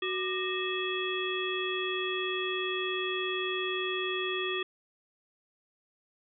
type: harmonic tone with a mistuned harmonic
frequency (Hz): 371.6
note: F#4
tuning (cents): +7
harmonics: 1 / 3 / 5 / 7 / 9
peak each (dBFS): -33 / -38 / -38 / -37 / -36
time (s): 0.02-4.63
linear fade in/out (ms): 5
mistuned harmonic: 3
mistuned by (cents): +120
effects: none